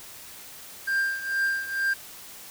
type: tone with tremolo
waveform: triangle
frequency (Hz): 1589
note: G6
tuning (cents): +23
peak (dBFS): -19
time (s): 0.87-1.94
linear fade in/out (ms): 10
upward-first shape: triangle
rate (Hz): 2.2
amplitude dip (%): 80
effects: white hiss -44 dBFS RMS until 2.5 s